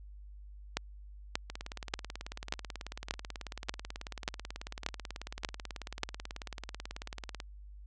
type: two click trains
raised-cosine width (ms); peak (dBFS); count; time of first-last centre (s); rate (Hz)
0.2; -13 / -23; 10 / 109; 0.77-6.033 / 1.5-7.402; 1.71 / 18.3
effects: added 50 Hz sine -47 dBFS peak until 7.86 s + resampled to 24000 Hz